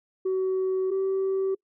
sine tone pair in turn, 376.6 / 384.5 Hz, F#4 / G4, +31 / -33 cents, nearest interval unison, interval 36 cents, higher second, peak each -21 dBFS, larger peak neither, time 0.25-0.91 / 0.91-1.55 s, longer first, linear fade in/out 10 ms, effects noise-tail reverb RT60 0.1 s tail -26 dB re dry + tanh soft clip ceiling -21 dBFS

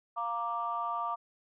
sine chord, Bb major, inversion second, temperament equal, 698.5 / 932.3 / 1174.7 Hz, F5 / Bb5 / D6, 0 / 0 / 0 cents, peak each -37 / -36 / -33 dBFS, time 0.16-1.16 s, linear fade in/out 20 ms, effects tanh soft clip ceiling -22 dBFS

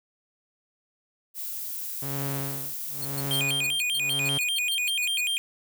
violet noise, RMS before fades -34 dBFS, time 1.34-3.45 s, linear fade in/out 50 ms
sawtooth tone with tremolo, 138.5 Hz, C#3, 1 cent flat, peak -25 dBFS, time 2.02-4.38 s, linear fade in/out 5 ms, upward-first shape sine, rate 0.95 Hz, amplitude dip 100%
10% pulse tone bursts, 4312 Hz, C#8, 49 cents flat, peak -25 dBFS, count 15, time 3.02-5.21 s, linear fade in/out 5 ms, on 34 ms, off 120 ms
square tone with vibrato, 2800 Hz, F7, 4 cents sharp, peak -25 dBFS, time 3.31-5.38 s, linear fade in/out 0 ms, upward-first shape square, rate 5.1 Hz, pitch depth 220 cents each way
effects none

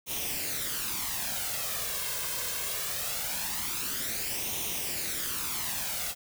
white noise with flanger, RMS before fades -33 dBFS, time 0.06-6.15 s, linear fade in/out 50 ms, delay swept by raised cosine 0.32 to 1.92 ms, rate 0.22 Hz, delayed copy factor +0.6, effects none

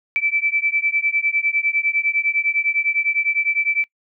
sine beating tone pair, 2316 / 2325.9 Hz, D7 / D7, -25 / -17 cents, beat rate 9.9 Hz, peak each -20 dBFS, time 0.16-3.84 s, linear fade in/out 0 ms, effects noise-tail reverb RT60 0.1 s tail -24 dB re dry

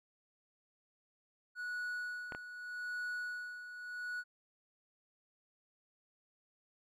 triangle tone with tremolo, 1467 Hz, F#6, 15 cents flat, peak -35 dBFS, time 1.55-4.24 s, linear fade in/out 50 ms, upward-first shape sine, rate 0.82 Hz, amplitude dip 65%
clicks, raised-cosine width 0.5 ms, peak -27 dBFS, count 2, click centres 2.322 / 2.349 s
effects none

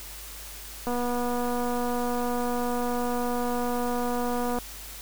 click train, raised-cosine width 1 ms, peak -17 dBFS, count 904, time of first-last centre 0.87-4.586 s, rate 243 Hz, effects added 50 Hz sine -44 dBFS peak until 5.01 s + white hiss -42 dBFS RMS until 5.01 s

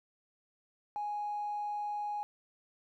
triangle tone with tanh clipping, 830.6 Hz, G#5, in tune, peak -33 dBFS, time 0.96-2.23 s, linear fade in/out 0 ms, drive 1 dB, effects none

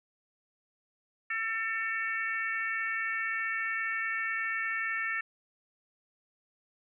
harmonic tone, 448.1 Hz, A4, 32 cents sharp, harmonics 3 / 4 / 5 / 6, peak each -38 / -32 / -36 / -42 dBFS, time 1.3-5.21 s, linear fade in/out 5 ms, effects none

